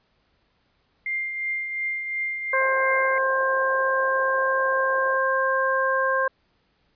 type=tone with tremolo; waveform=sine; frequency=2100 Hz; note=C7; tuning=6 cents sharp; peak=-23 dBFS; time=1.06-3.18 s; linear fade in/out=2 ms; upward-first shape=triangle; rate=2.8 Hz; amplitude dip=50%
type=harmonic tone; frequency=530 Hz; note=C5; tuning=22 cents sharp; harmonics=1 / 2 / 3; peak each=-24 / -24 / -24 dBFS; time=2.53-6.28 s; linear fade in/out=5 ms
type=band-pass noise; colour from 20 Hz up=white; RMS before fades=-41 dBFS; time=2.59-5.18 s; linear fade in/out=10 ms; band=390 to 840 Hz; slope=48 dB/octave
effects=pink hiss -67 dBFS RMS until 6.95 s + resampled to 11025 Hz